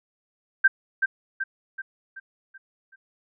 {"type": "tone with echo", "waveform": "sine", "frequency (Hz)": 1568, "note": "G6", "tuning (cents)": 0, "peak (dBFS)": -12, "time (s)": [0.64, 0.68], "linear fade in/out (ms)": 10, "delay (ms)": 380, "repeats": 6, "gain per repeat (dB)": -6, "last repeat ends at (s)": 2.96, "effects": []}